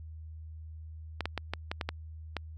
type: clicks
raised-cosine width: 0.3 ms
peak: -16 dBFS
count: 8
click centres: 1.207 / 1.256 / 1.377 / 1.536 / 1.715 / 1.812 / 1.89 / 2.367 s
effects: added 79 Hz sine -42 dBFS peak until 2.57 s + AAC 64 kbps